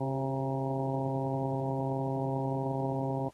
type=harmonic tone with a mistuned harmonic; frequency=134.6 Hz; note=C3; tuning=49 cents sharp; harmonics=1 / 2 / 3 / 4 / 5 / 6 / 7; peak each=-33 / -36 / -38 / -39 / -40 / -41 / -41 dBFS; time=0-3.29 s; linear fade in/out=10 ms; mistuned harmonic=3; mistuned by=-33 cents; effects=pink hiss -65 dBFS RMS until 3.33 s + AAC 32 kbps